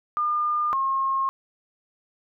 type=tone pair in turn; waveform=sine; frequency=1208 / 1076.2 Hz; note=D6 / C6; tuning=+48 / +48 cents; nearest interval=major second; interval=200 cents; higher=first; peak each=-21 / -21 dBFS; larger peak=neither; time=0.17-0.73 / 0.73-1.29 s; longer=neither; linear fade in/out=0 ms; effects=none